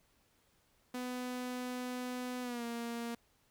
sawtooth tone with pitch glide, 249.7 to 234.3 Hz, B3 to A#3, +19 to +9 cents, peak -34 dBFS, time 0.94-3.15 s, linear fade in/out 5 ms, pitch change -110 cents, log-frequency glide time 2.42-2.64 s, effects pink hiss -72 dBFS RMS until 3.5 s

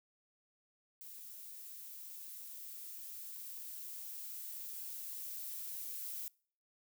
violet noise with level ramp, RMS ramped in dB -51 to -43 dBFS, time 1.01-6.28 s, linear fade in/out 0 ms, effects noise-tail reverb RT60 0.5 s tail -25 dB re dry

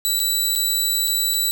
15% pulse tone with dropouts, 3951 Hz, B7, in tune, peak -11 dBFS, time 0.05-1.51 s, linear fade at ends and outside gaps 0 ms, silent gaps 0.194-0.2 / 0.553-0.559 / 1.075-1.079 / 1.339-1.343 s, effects none

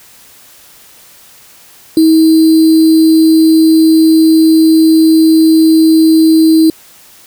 sine tone with sample-and-hold, 320 Hz, D#4, 49 cents sharp, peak -3 dBFS, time 1.97-6.7 s, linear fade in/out 2 ms, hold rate 4410 Hz, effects white hiss -40 dBFS RMS until 7.26 s

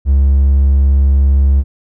triangle tone, 68.7 Hz, C#2, 15 cents flat, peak -4 dBFS, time 0.05-1.64 s, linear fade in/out 50 ms, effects tanh soft clip ceiling 0 dBFS

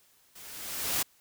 white noise with level ramp, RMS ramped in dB -49 to -27 dBFS, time 0.35-1.03 s, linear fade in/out 10 ms, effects white hiss -64 dBFS RMS until 1.2 s

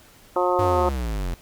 harmonic tone, 179.6 Hz, F3, 49 cents sharp, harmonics 2 / 3 / 4 / 5 / 6 / 7, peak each -24 / -23 / -27 / -25 / -28 / -28 dBFS, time 0.36-0.89 s, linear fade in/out 2 ms
square exponential sweep, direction down, 101.9 to 41.2 Hz, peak -25 dBFS, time 0.59-1.34 s, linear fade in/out 0 ms
effects pink hiss -51 dBFS RMS until 1.41 s

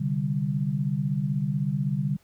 sine chord, C suspended second, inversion none, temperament equal, 130.81 / 146.83 / 196 Hz, C3 / D3 / G3, 0 / 0 / 0 cents, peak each -30 / -26 / -29 dBFS, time 0-2.17 s, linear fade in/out 10 ms, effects pink hiss -63 dBFS RMS until 2.23 s

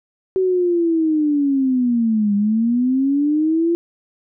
sine linear two-way sweep, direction down then up, 380 to 200.8 to 343.3 Hz, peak -14 dBFS, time 0.36-3.75 s, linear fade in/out 0 ms, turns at 2.35 s, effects none

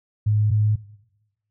sine tone pair in turn, 106 / 106.46 Hz, G#2 / G#2, +36 / +43 cents, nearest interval unison, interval 7 cents, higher second, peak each -16 dBFS, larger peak neither, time 0.26-0.51 / 0.51-0.76 s, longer neither, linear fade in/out 10 ms, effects noise-tail reverb RT60 1.0 s tail -20 dB re dry

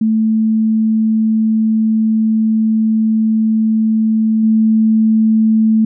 sine tone with level steps, 220 Hz, A3, in tune, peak -10 / -8 dBFS, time 0.01-5.85 s, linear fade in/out 5 ms, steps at 4.43 s, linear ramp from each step 5 ms, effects none

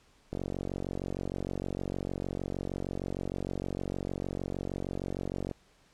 click train, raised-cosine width 2 ms, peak -21 dBFS, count 242, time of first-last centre 0.33-5.513 s, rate 46.5 Hz, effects pink hiss -64 dBFS RMS until 5.93 s + low-pass 8000 Hz 12 dB/octave

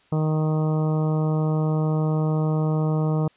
harmonic tone, 155.56 Hz, D#3, in tune, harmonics 1 / 2 / 3 / 4 / 5 / 6 / 7 / 8, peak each -20 / -30 / -30 / -34 / -37 / -40 / -40 / -41 dBFS, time 0.12-3.28 s, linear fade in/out 5 ms, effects white hiss -59 dBFS RMS until 3.36 s + resampled to 8000 Hz

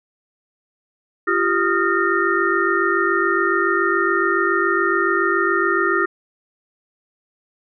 sine tone cluster, 343.8 / 390.9 / 1245 / 1395 / 1828 Hz, F4 / G4 / D#6 / F6 / A#6, -27 / -5 / +1 / -2 / -34 cents, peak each -22 dBFS, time 1.27-6.06 s, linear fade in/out 10 ms, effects none

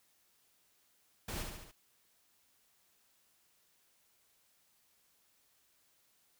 pink noise with echo, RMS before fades -41 dBFS, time 1.28-1.43 s, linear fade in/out 5 ms, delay 71 ms, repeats 4, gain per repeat -4 dB, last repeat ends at 1.714 s, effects white hiss -72 dBFS RMS until 6.39 s

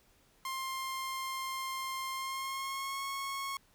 sawtooth tone with pitch glide, 1057 to 1095.5 Hz, C6 to C#6, +17 to -21 cents, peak -32 dBFS, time 0.45-3.57 s, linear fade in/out 2 ms, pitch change +62 cents, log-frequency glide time 2.13-3.03 s, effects pink hiss -67 dBFS RMS until 3.74 s

